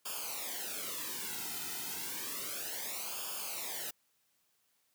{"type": "noise with flanger", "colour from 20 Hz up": "white", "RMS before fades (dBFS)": -40, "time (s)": [0.05, 3.91], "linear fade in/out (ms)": 10, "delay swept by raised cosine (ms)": [0.5, 1.8], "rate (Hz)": 0.31, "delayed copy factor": -0.85, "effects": ["white hiss -75 dBFS RMS until 4.94 s", "high-pass 80 Hz 12 dB/octave"]}